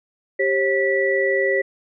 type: tone cluster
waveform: sine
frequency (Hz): 392.2 / 540 / 1957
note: G4 / C#5 / B6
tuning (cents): +1 / -45 / -16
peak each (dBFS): -21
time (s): 0.39-1.62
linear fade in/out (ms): 10
effects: none